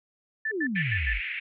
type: tone bursts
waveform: sine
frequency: 1760 Hz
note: A6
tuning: in tune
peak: -26 dBFS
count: 5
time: 0.45-1.132 s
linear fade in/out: 5 ms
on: 66 ms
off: 88 ms
type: exponential sweep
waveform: sine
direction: down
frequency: 460.5 to 41.03 Hz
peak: -27 dBFS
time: 0.5-1.21 s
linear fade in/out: 50 ms
type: band-pass noise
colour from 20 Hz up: pink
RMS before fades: -33 dBFS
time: 0.75-1.4 s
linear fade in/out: 10 ms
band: 1900 to 2600 Hz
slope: 48 dB/octave
effects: none